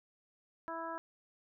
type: harmonic tone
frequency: 329.6 Hz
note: E4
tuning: in tune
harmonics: 1 / 2 / 3 / 4 / 5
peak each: -47 / -44 / -42 / -45 / -49 dBFS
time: 0.68-0.98 s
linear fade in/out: 0 ms
effects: none